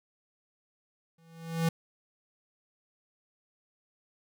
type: tone with exponential growth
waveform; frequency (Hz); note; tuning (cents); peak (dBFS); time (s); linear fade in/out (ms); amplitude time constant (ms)
square; 164.81; E3; 0; -23; 1.18-1.69; 5; 110
effects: none